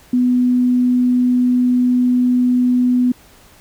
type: tone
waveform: sine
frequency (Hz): 248.5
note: B3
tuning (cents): +11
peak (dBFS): -11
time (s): 0.13-3.12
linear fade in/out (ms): 5
effects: pink hiss -47 dBFS RMS until 3.6 s